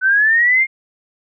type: linear sweep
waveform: sine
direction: up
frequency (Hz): 1500 to 2146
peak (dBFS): -10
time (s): 0.01-0.67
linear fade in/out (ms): 50
effects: none